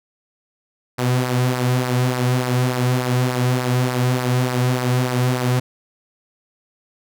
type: tone with flanger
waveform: sawtooth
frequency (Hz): 125.6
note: B2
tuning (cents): +30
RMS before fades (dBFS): -19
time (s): 0.98-5.6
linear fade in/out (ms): 10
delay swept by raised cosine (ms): 0.29 to 3.59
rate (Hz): 3.4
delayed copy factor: -0.55
effects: none